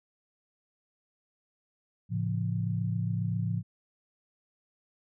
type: chord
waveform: sine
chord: A augmented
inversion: none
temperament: just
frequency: 110 / 137.5 / 171.88 Hz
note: A2 / C#3 / E#3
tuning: 0 / -14 / -27 cents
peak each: -30 / -35 / -32 dBFS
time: 2.09-3.63 s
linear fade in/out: 50 ms
effects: none